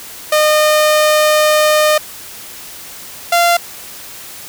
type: tone pair in turn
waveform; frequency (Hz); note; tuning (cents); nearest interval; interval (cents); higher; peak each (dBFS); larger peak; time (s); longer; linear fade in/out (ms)
sawtooth; 610 / 690.7; D#5 / F5; -34 / -19; major second; 215; second; -5; neither; 0.32-1.98 / 3.32-3.57; first; 5
effects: white hiss -32 dBFS RMS until 4.48 s